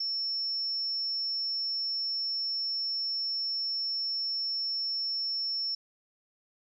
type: tone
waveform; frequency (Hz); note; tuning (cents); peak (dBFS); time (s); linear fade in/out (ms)
sine; 5400; E8; +41; -29; 0-5.75; 5
effects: 11-bit